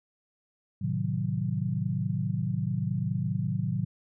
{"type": "chord", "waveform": "sine", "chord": "A diminished seventh", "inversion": "none", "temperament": "equal", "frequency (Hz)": [110, 130.81, 155.56, 185], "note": ["A2", "C3", "Eb3", "Gb3"], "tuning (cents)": [0, 0, 0, 0], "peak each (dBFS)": -32, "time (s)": [0.81, 3.85], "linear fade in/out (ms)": 10, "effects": []}